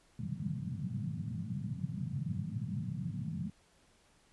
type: band-pass noise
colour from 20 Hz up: white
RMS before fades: -38 dBFS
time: 0.19-3.5 s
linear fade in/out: 2 ms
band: 100 to 200 Hz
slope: 48 dB/octave
effects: pink hiss -67 dBFS RMS until 4.32 s + resampled to 24000 Hz